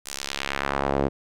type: tone with band-pass filter sweep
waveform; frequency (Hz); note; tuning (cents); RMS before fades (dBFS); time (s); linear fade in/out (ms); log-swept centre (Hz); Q
sawtooth; 69.3; C#2; 0; -27; 0.05-1.09; 20; 8600 to 410; 1.1
effects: none